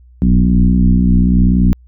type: tone with frequency modulation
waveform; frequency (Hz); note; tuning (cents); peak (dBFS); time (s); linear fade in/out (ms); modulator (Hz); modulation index
sine; 123.47; B2; 0; -7; 0.22-1.73; 0; 60.8; 2
effects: added 61 Hz sine -40 dBFS peak until 1.87 s